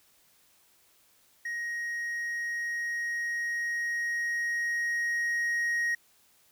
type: tone with level ramp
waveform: triangle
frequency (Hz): 1881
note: A#6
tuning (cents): +15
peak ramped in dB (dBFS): -30 to -24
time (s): 1.45-5.95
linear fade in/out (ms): 5
effects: white hiss -64 dBFS RMS until 6.51 s